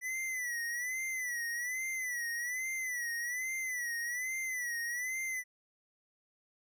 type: tone with vibrato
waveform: square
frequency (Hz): 1975.5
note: B6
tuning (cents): 0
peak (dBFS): -35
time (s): 0.01-5.44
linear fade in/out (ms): 50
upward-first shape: sine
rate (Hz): 1.2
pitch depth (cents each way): 100
effects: none